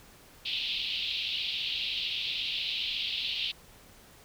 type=band-pass noise; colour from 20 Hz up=pink; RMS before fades=-33 dBFS; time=0.45-3.52 s; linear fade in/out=10 ms; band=2700 to 4100 Hz; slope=48 dB/octave; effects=pink hiss -55 dBFS RMS until 4.24 s